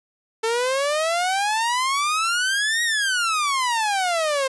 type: exponential two-way sweep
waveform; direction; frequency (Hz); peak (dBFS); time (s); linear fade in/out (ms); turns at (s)
sawtooth; up then down; 442.4 to 1903 to 522; -16; 0.43-4.48; 10; 2.83
effects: resampled to 24000 Hz